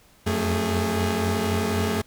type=tone cluster; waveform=sawtooth; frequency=87.7 / 91.6 / 221.6 / 411.9 Hz; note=F2 / F#2 / A3 / G#4; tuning=+8 / -17 / +13 / -14 cents; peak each=-27 / -23 / -22 / -24 dBFS; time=0.26-2.02 s; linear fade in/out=10 ms; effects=pink hiss -56 dBFS RMS until 2.06 s